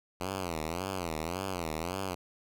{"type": "tone with vibrato", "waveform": "5% pulse", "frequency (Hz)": 86.9, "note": "F2", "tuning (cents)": -8, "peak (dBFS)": -22, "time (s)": [0.2, 2.15], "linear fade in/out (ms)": 10, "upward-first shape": "sine", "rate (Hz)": 1.8, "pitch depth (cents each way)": 190, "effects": []}